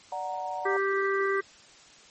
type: chord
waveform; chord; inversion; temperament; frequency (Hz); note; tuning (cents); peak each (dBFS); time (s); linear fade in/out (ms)
sine; D augmented; none; equal; 587.3 / 740 / 932.3; D5 / F#5 / A#5; 0 / 0 / 0; -38 / -33 / -35; 0.12-0.77; 2
type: harmonic tone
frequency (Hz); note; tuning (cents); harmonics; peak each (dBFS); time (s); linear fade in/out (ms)
392; G4; 0; 1 / 3 / 4 / 5; -26 / -31 / -32 / -33; 0.65-1.41; 10
effects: white hiss -53 dBFS RMS until 2.1 s + MP3 32 kbps